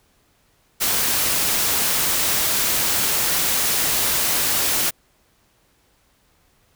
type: noise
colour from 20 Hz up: white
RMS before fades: -20 dBFS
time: 0.8-4.91 s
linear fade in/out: 20 ms
effects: pink hiss -61 dBFS RMS until 6.75 s